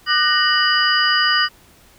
sine tone cluster, 1202 / 1494 / 1864 / 2958 / 4861 Hz, D6 / F#6 / A#6 / F#7 / D#8, +40 / +16 / -1 / -1 / -41 cents, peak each -20 dBFS, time 0.06-1.49 s, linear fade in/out 50 ms, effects pink hiss -50 dBFS RMS until 1.98 s

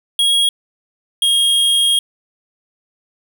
square tone pair in turn, 3298 / 3256 Hz, G#7 / G#7, -13 / -35 cents, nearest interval unison, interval 22 cents, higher first, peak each -12 dBFS, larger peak neither, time 0.19-0.49 / 1.22-1.99 s, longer second, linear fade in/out 2 ms, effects none

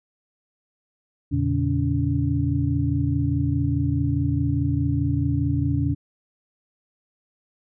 sine tone cluster, 84.5 / 117.4 / 142.2 / 284.4 Hz, E2 / A#2 / C#3 / C#4, +43 / +13 / +45 / +45 cents, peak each -25 dBFS, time 1.31-5.95 s, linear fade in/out 20 ms, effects none

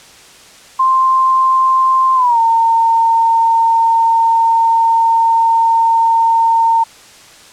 sine tone with pitch glide, 1048 to 912.3 Hz, C6 to A#5, +2 to -38 cents, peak -8 dBFS, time 0.79-6.84 s, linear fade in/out 10 ms, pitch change -240 cents, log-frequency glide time 2.15-2.39 s, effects white hiss -40 dBFS RMS until 7.52 s + low-pass 8000 Hz 12 dB/octave

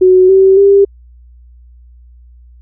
sine tone with pitch steps, 370.1 / 383.6 / 397.6 Hz, F#4 / G4 / G4, 0 / -37 / +25 cents, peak -3 dBFS, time 0.01-0.85 s, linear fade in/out 10 ms, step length 280 ms, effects added 60 Hz sine -37 dBFS peak until 2.61 s

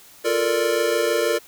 square chord, Bb major seventh, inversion second, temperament equal, 349.2 / 440 / 466.2 / 587.3 Hz, F4 / A4 / Bb4 / D5, 0 / 0 / 0 / 0 cents, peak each -27 / -26 / -23 / -25 dBFS, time 0.24-1.39 s, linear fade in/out 20 ms, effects white hiss -48 dBFS RMS until 1.47 s

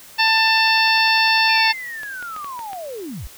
harmonic tone, 890 Hz, A5, 20 cents sharp, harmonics 1 / 2 / 3 / 4 / 5 / 6, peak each -19 / -19 / -19 / -25 / -21 / -25 dBFS, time 0.18-1.73 s, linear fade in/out 20 ms
sine linear sweep, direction down, 2439 to 37.89 Hz, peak -28 dBFS, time 1.49-3.27 s, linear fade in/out 0 ms
clicks, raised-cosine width 0.3 ms, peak -20 dBFS, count 6, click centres 2.033 / 2.226 / 2.364 / 2.445 / 2.592 / 2.732 s
effects white hiss -43 dBFS RMS until 3.37 s

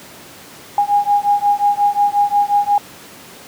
sine beating tone pair, 815 / 820.6 Hz, G#5 / G#5, -33 / -21 cents, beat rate 5.6 Hz, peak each -15 dBFS, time 0.78-2.78 s, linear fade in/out 2 ms, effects pink hiss -38 dBFS RMS until 3.47 s + high-pass 150 Hz 12 dB/octave

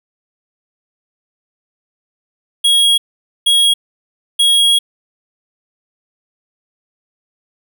square tone bursts at uneven times, 3301 Hz, G#7, 11 cents flat, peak -9 dBFS, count 3, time 2.64-2.98 / 3.46-3.74 / 4.39-4.79 s, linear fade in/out 10 ms, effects none

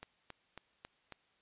click train, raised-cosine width 0.3 ms, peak -30 dBFS, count 5, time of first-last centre 0.03-1.123 s, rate 3.66 Hz, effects white hiss -72 dBFS RMS until 1.41 s + resampled to 8000 Hz

